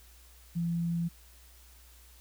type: tone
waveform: sine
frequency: 169.5 Hz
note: E3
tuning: 49 cents sharp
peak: -28 dBFS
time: 0.55-1.09 s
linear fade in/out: 20 ms
effects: added 60 Hz sine -55 dBFS peak until 2.2 s + white hiss -59 dBFS RMS until 2.2 s